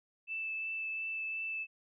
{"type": "tone with vibrato", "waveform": "sine", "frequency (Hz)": 2637, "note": "E7", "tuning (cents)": 0, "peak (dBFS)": -35, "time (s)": [0.27, 1.67], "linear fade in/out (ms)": 50, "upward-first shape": "triangle", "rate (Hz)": 2.8, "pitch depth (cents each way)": 10, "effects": []}